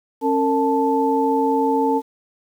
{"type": "tone cluster", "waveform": "sine", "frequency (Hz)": [272.6, 456.8, 877], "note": ["C#4", "A#4", "A5"], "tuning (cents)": [-29, -35, -6], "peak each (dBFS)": -20, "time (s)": [0.21, 2.02], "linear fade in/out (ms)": 50, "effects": ["8-bit"]}